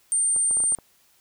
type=tone; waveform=sine; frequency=8870 Hz; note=C#9; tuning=in tune; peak=-19 dBFS; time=0.12-0.75 s; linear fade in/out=0 ms
type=clicks; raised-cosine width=1 ms; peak=-26 dBFS; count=7; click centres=0.363 / 0.511 / 0.57 / 0.603 / 0.638 / 0.722 / 0.787 s
effects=white hiss -61 dBFS RMS until 1.2 s